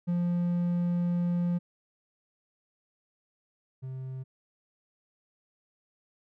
triangle tone pair in turn, 174.61 / 130.81 Hz, F3 / C3, 0 / 0 cents, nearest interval perfect fourth, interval 500 cents, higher first, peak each -23 / -33 dBFS, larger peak first, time 0.07-1.59 / 3.82-4.24 s, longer first, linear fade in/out 20 ms, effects none

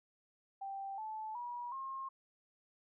sine tone with pitch steps, 784 / 869.9 / 965.2 / 1071 Hz, G5 / A5 / B5 / C6, 0 / -20 / -40 / +40 cents, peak -40 dBFS, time 0.61-2.09 s, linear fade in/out 10 ms, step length 370 ms, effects none

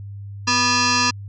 sine tone with frequency modulation, 1952 Hz, B6, 21 cents flat, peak -15 dBFS, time 0.47-1.11 s, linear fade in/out 10 ms, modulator 734 Hz, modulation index 5.4, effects added 100 Hz sine -31 dBFS peak until 1.28 s

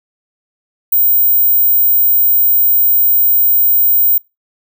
sine tone, 15120 Hz, A#9, 23 cents sharp, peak -7 dBFS, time 0.92-4.18 s, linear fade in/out 5 ms, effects noise-tail reverb RT60 0.2 s tail -20 dB re dry

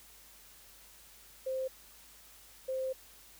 sine tone bursts at uneven times, 523.3 Hz, C5, in tune, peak -32 dBFS, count 2, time 1.46-1.68 / 2.68-2.93 s, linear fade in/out 10 ms, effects added 50 Hz sine -66 dBFS peak until 3.39 s + white hiss -57 dBFS RMS until 3.39 s

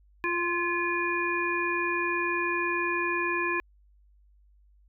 harmonic tone with a mistuned harmonic, 348 Hz, F4, 6 cents flat, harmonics 1 / 3 / 5 / 7, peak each -31 / -31 / -31 / -31 dBFS, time 0.24-3.6 s, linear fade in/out 0 ms, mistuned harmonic 5, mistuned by -26 cents, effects added 50 Hz sine -57 dBFS peak until 4.88 s

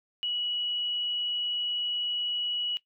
sine tone, 2928 Hz, F#7, 19 cents flat, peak -28 dBFS, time 0.23-2.77 s, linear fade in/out 0 ms, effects noise-tail reverb RT60 0.1 s tail -17 dB re dry

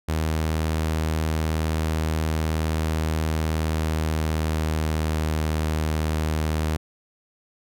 sawtooth tone with pitch glide, 79 to 78 Hz, D#2 to D#2, +27 to +5 cents, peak -18 dBFS, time 0.08-6.77 s, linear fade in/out 10 ms, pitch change -22 cents, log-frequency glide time 3.49-5.46 s, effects none

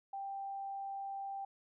sine tone, 787 Hz, G5, 7 cents sharp, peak -39 dBFS, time 0.13-1.45 s, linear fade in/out 5 ms, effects none

